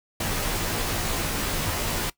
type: noise with comb filter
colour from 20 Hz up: pink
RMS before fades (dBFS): -27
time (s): 0.2-2.1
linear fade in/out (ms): 5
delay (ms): 16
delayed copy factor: -0.8
effects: noise-tail reverb RT60 0.1 s tail -19 dB re dry